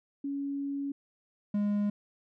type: tone pair in turn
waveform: sine / triangle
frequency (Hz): 280 / 205.7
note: C#4 / G#3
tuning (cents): +18 / -16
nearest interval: perfect fourth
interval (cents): 534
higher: first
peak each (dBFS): -31 / -24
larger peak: second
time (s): 0.24-0.92 / 1.54-1.9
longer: first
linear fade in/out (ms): 5
effects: none